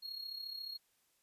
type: tone with amplitude modulation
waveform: triangle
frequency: 4292 Hz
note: C8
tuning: 43 cents sharp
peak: -38 dBFS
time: 0.02-0.78 s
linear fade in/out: 20 ms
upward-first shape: sine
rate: 34.2 Hz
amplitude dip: 65%
effects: white hiss -75 dBFS RMS until 1.22 s + resampled to 32000 Hz